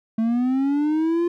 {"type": "linear sweep", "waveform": "triangle", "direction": "up", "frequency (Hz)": [220, 349.2], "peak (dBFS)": -16, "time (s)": [0.18, 1.28], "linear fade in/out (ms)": 5, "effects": []}